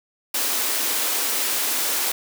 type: high-pass noise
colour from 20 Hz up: white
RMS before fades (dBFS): -23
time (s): 0.34-2.12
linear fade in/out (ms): 5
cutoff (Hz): 240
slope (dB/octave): 48
effects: none